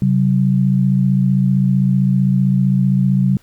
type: tone pair together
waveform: sine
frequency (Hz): 134 / 189.5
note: C3 / F#3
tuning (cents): +42 / +42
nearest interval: tritone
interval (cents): 600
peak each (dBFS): -14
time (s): 0.02-3.37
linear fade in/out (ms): 2
effects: pink hiss -53 dBFS RMS until 3.42 s